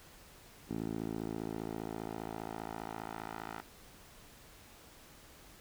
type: tone with band-pass filter sweep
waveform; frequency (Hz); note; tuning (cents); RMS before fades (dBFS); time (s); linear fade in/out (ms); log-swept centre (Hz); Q
10% pulse; 55; A1; 0; -41; 0.69-3.62; 20; 280 to 1200; 1.2
effects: pink hiss -57 dBFS RMS until 5.6 s